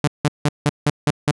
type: tone bursts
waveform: sawtooth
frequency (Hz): 147.3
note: D3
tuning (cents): +6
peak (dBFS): -10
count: 7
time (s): 0.04-1.312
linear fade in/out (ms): 2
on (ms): 36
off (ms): 170
effects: resampled to 24000 Hz